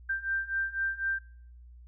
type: beating tone pair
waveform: sine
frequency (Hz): 1572 / 1576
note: G6 / G6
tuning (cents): +4 / +9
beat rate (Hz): 4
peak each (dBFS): -33 / -31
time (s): 0.09-1.19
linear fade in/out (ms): 10
effects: noise-tail reverb RT60 0.7 s tail -26 dB re dry + added 60 Hz sine -48 dBFS peak until 1.87 s